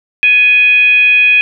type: tone with frequency modulation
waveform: sine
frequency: 2489 Hz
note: D#7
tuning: in tune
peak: -5 dBFS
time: 0.23-1.41 s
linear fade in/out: 0 ms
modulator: 792 Hz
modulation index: 0.28
effects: none